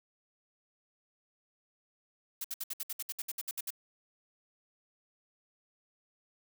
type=noise bursts; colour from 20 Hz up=blue; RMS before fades=-37 dBFS; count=14; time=2.41-3.705 s; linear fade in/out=5 ms; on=34 ms; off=63 ms; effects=none